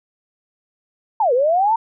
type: linear two-way sweep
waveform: sine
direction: down then up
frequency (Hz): 928 to 466.2 to 928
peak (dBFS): -13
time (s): 1.2-1.76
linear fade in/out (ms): 5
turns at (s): 1.33
effects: none